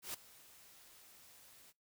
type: noise with ADSR envelope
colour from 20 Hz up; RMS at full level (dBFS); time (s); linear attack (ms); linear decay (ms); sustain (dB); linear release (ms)
white; -41; 0.02-1.73; 120; 8; -20; 36
effects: noise-tail reverb RT60 0.2 s tail -23 dB re dry